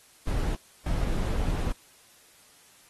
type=noise bursts at uneven times; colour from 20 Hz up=brown; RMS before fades=-27 dBFS; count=2; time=0.27-0.55 / 0.86-1.72 s; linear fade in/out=2 ms; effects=white hiss -57 dBFS RMS until 2.89 s + AAC 32 kbps